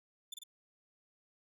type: tone with echo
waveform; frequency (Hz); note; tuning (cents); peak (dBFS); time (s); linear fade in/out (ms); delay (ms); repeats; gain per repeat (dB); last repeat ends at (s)
sawtooth; 3520; A7; 0; -38; 0.32-0.34; 5; 48; 2; -3; 0.436
effects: none